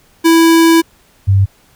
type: tone pair in turn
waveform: square / sine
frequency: 329.6 / 97.74 Hz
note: E4 / G2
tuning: 0 / -5 cents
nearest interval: octave + major sixth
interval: 2105 cents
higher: first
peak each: -6 dBFS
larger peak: neither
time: 0.24-0.82 / 1.27-1.46 s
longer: first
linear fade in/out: 20 ms
effects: pink hiss -50 dBFS RMS until 1.75 s